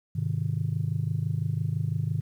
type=chord; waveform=sine; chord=Ab major; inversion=none; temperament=just; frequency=103.83 / 129.78 / 155.74 Hz; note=Ab2 / C3 / Eb3; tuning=0 / -14 / +2 cents; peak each=-29 dBFS; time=0.15-2.21 s; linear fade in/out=10 ms; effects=tanh soft clip ceiling -17 dBFS + 10-bit

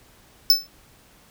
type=tone with exponential decay; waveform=square; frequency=5274 Hz; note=E8; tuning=in tune; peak=-9 dBFS; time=0.5-0.67 s; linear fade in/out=1 ms; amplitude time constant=36 ms; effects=pink hiss -54 dBFS RMS until 1.3 s

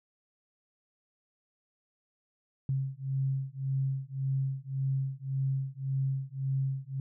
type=beating tone pair; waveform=sine; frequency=133.9 / 135.7 Hz; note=C3 / C#3; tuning=+40 / -36 cents; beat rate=1.8 Hz; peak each=-32 / -32 dBFS; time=2.69-7 s; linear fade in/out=2 ms; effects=none

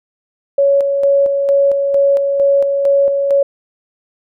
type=tone with tremolo; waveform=sine; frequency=558 Hz; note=C#5; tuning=11 cents sharp; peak=-8 dBFS; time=0.58-3.43 s; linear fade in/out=5 ms; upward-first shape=square; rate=2.2 Hz; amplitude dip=40%; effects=none

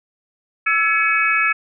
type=tone cluster; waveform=sine; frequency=1327 / 1694 / 2241 / 2555 Hz; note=E6 / G#6 / C#7 / D#7; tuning=+11 / +34 / +18 / +45 cents; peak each=-20 dBFS; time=0.66-1.53 s; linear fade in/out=10 ms; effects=none

